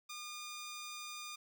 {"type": "tone", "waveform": "10% pulse", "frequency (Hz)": 1212, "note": "D#6", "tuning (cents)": -46, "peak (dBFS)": -36, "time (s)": [0.09, 1.36], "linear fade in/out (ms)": 10, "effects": []}